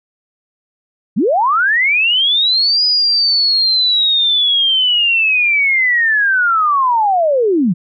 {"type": "linear two-way sweep", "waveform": "sine", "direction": "up then down", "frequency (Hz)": [155.56, 4978, 155.56], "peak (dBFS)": -10, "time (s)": [1.16, 7.74], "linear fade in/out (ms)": 20, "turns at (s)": 2.85, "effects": []}